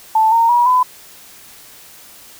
sine tone with pitch steps, 880 / 920 / 961.9 / 1005.6 Hz, A5 / A#5 / B5 / B5, 0 / -23 / -46 / +31 cents, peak -9 dBFS, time 0.15-0.83 s, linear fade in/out 5 ms, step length 170 ms, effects white hiss -41 dBFS RMS until 2.39 s

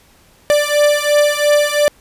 45% pulse beating tone pair, 587.3 / 590.2 Hz, D5 / D5, 0 / +8 cents, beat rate 2.9 Hz, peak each -14 dBFS, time 0.5-1.88 s, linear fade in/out 0 ms, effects pink hiss -50 dBFS RMS until 2 s + resampled to 32000 Hz

